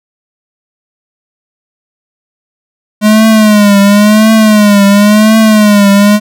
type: tone with vibrato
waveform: square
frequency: 210 Hz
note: G#3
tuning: 19 cents sharp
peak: -3 dBFS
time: 3.01-6.2 s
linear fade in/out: 50 ms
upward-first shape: triangle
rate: 0.95 Hz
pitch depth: 100 cents each way
effects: none